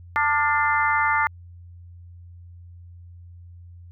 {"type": "harmonic tone with a mistuned harmonic", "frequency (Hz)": 296, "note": "D4", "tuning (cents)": 14, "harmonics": [3, 4, 5, 6, 7], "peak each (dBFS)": [-23, -24, -25, -26, -26], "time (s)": [0.16, 1.27], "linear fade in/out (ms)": 0, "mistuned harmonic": 5, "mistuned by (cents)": -70, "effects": ["added 87 Hz sine -41 dBFS peak until 3.91 s"]}